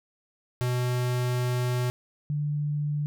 square / sine tone pair in turn, 124.1 / 147.58 Hz, B2 / D3, +9 / +9 cents, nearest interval minor third, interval 300 cents, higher second, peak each -25 dBFS, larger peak neither, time 0.61-1.9 / 2.3-3.06 s, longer first, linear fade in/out 0 ms, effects none

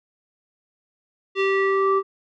square tone with low-pass filter sweep, 389.3 Hz, G4, 12 cents flat, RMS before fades -20 dBFS, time 1.35-2.03 s, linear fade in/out 50 ms, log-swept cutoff 3100 to 1000 Hz, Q 2.9, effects none

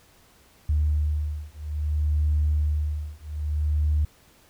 sine beating tone pair, 75 / 75.6 Hz, D2 / D#2, +37 / -49 cents, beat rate 0.6 Hz, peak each -24 dBFS, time 0.69-4.05 s, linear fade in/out 5 ms, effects tanh soft clip ceiling -14 dBFS + pink hiss -57 dBFS RMS until 4.49 s

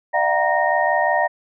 sine tone cluster, 600 / 685 / 751 / 942 / 1853 Hz, D5 / F5 / F#5 / A#5 / A#6, +37 / -34 / +26 / +18 / -11 cents, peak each -22 dBFS, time 0.13-1.28 s, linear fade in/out 20 ms, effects none

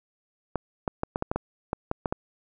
clicks, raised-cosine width 1 ms, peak -12 dBFS, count 11, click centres 0.557 / 0.878 / 1.034 / 1.159 / 1.224 / 1.315 / 1.36 / 1.731 / 1.914 / 2.058 / 2.125 s, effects none

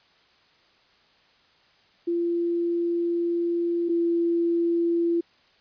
sine tone pair in turn, 342.4 / 339.4 Hz, F4 / F4, -34 / -49 cents, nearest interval unison, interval 15 cents, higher first, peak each -22 / -20 dBFS, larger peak second, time 2.07-3.89 / 3.89-5.21 s, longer first, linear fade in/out 10 ms, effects white hiss -60 dBFS RMS until 5.6 s + resampled to 11025 Hz

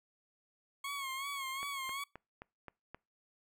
20% pulse tone with vibrato, 1095 Hz, C#6, 22 cents flat, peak -33 dBFS, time 0.84-2.04 s, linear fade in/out 5 ms, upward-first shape sine, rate 2.7 Hz, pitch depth 64 cents each way
click train, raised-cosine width 0.5 ms, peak -31 dBFS, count 6, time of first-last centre 1.63-2.946 s, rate 3.8 Hz
effects noise-tail reverb RT60 0.3 s tail -26 dB re dry

